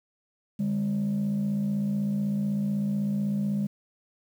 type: tone pair together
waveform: sine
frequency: 146.32 / 202.3 Hz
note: D3 / G#3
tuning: -6 / -45 cents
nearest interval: tritone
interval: 561 cents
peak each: -30 / -23 dBFS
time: 0.59-3.67 s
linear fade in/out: 10 ms
effects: tanh soft clip ceiling -22 dBFS + 9-bit